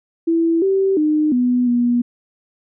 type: tone with pitch steps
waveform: sine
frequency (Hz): 331.2 / 386.9 / 305 / 247.3 / 241.4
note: E4 / G4 / D#4 / B3 / B3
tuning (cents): +8 / -23 / -34 / +3 / -39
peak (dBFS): -13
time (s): 0.27-2.02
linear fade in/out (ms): 10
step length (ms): 350
effects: none